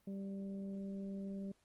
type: harmonic tone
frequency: 196 Hz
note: G3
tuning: in tune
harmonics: 1 / 2 / 3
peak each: -41 / -52 / -55 dBFS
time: 0.07-1.52 s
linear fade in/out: 5 ms
effects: pink hiss -75 dBFS RMS until 1.64 s + Opus 24 kbps